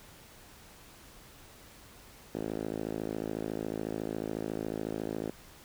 5% pulse tone with band-pass filter, 54 Hz, A1, 32 cents flat, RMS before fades -36 dBFS, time 2.35-5.3 s, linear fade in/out 0 ms, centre 320 Hz, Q 1.1, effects pink hiss -54 dBFS RMS until 5.64 s

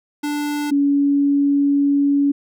square / sine tone pair in turn, 293.5 / 282.9 Hz, D4 / C#4, -1 / +35 cents, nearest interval minor second, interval 64 cents, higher first, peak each -21 / -13 dBFS, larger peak second, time 0.23-0.71 / 0.71-2.32 s, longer second, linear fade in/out 10 ms, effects none

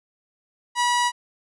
sawtooth tone, 970 Hz, B5, 31 cents flat, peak -15 dBFS, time 0.75-1.12 s, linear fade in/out 50 ms, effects resampled to 24000 Hz

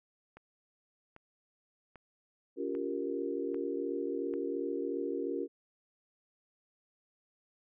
click train, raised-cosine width 0.5 ms, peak -36 dBFS, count 6, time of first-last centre 0.37-4.338 s, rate 1.26 Hz
sine chord, G half-diminished seventh, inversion second, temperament equal with one note detuned, 282.4 / 349.2 / 392 / 466.2 Hz, Db4 / F4 / G4 / Bb4, +32 / 0 / 0 / 0 cents, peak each -38 dBFS, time 2.56-5.48 s, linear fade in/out 50 ms
effects none

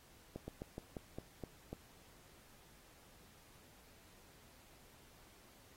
slowing click train, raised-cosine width 2 ms, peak -30 dBFS, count 8, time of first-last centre 0.36-1.73 s, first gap 120 ms, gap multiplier 1.16, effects pink hiss -64 dBFS RMS until 5.76 s + AAC 48 kbps

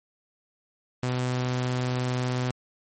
sawtooth tone, 125.7 Hz, B2, 31 cents sharp, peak -21 dBFS, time 1.03-2.51 s, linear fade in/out 2 ms, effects MP3 32 kbps

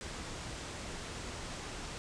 pink low-pass noise, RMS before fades -43 dBFS, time 0.01-1.98 s, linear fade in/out 0 ms, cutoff 8900 Hz, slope 48 dB/octave, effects none

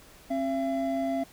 triangle tone pair together, 268.2 / 676.6 Hz, C4 / E5, +43 / +45 cents, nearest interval octave + major third, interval 1602 cents, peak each -27 dBFS, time 0.3-1.24 s, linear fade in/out 10 ms, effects pink hiss -53 dBFS RMS until 1.32 s

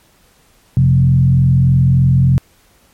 sine tone with frequency modulation, 131.2 Hz, C3, 5 cents sharp, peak -7 dBFS, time 0.77-2.38 s, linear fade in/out 0 ms, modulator 43.3 Hz, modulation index 0.76, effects pink hiss -52 dBFS RMS until 2.93 s + MP3 64 kbps

